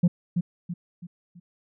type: tone with echo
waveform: sine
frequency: 174.61 Hz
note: F3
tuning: in tune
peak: -12 dBFS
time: 0.03-0.08 s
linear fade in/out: 10 ms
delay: 330 ms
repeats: 4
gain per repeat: -8 dB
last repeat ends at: 1.4 s
effects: tanh soft clip ceiling -14 dBFS